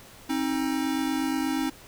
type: tone pair together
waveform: square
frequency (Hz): 266.9 / 315.3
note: C4 / D#4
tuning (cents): +35 / +23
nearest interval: minor third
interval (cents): 288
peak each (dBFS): -28 / -29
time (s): 0.29-1.7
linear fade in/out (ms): 10
effects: pink hiss -49 dBFS RMS until 1.87 s